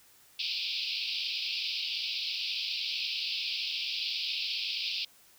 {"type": "band-pass noise", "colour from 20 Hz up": "white", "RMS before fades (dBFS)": -34, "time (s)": [0.39, 5.05], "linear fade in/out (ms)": 5, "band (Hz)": [2400, 5100], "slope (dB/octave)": 96, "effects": ["white hiss -60 dBFS RMS until 5.38 s"]}